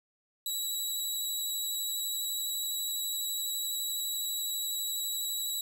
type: tone with vibrato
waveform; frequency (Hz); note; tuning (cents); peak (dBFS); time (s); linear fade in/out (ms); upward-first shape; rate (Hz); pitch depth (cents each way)
15% pulse; 3900; B7; -23; -25; 0.46-5.61; 2; sine; 12; 16
effects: none